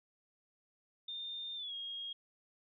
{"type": "tone with pitch glide", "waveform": "sine", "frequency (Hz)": [3622, 3264], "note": ["A7", "G#7"], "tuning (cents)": [49, -31], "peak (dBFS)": -40, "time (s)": [1.08, 2.13], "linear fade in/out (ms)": 5, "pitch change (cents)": -180, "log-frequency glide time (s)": [1.55, 1.74], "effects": []}